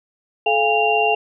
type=tone cluster; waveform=sine; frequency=432.6 / 698 / 814 / 2772 Hz; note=A4 / F5 / G#5 / F7; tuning=-29 / -1 / -35 / -14 cents; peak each=-20 dBFS; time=0.46-1.15 s; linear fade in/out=5 ms; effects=none